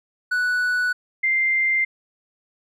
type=tone pair in turn; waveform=triangle / sine; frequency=1480 / 2093 Hz; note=F#6 / C7; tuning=0 / 0 cents; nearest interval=tritone; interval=600 cents; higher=second; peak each=-17 dBFS; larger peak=neither; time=0.31-0.93 / 1.23-1.85 s; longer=neither; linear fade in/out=10 ms; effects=none